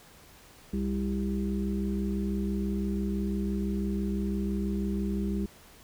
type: harmonic tone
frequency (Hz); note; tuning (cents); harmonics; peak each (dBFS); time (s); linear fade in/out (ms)
66; C2; +16; 1 / 3 / 5 / 6; -33 / -29 / -37 / -39; 0.73-5.46; 5
effects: pink hiss -54 dBFS RMS until 5.83 s